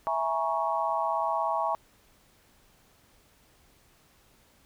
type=chord; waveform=sine; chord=A# half-diminished seventh; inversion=second; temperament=equal with one note detuned; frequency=659.3 / 830.6 / 947 / 1108.7 Hz; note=E5 / G#5 / A#5 / C#6; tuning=0 / 0 / +27 / 0 cents; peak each=-31 dBFS; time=0.07-1.75 s; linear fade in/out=0 ms; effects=pink hiss -62 dBFS RMS until 4.65 s